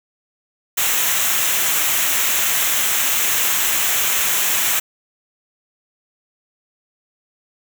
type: noise with comb filter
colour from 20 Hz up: white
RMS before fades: -18 dBFS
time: 0.77-4.8 s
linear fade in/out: 10 ms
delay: 0.21 ms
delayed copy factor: -0.6
effects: none